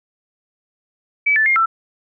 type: tone with pitch steps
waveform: sine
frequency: 2294 / 1755 / 2126 / 1336 Hz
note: D7 / A6 / C7 / E6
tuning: -41 / -5 / +27 / +23 cents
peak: -12 dBFS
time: 1.26-1.66 s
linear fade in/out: 10 ms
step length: 100 ms
effects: none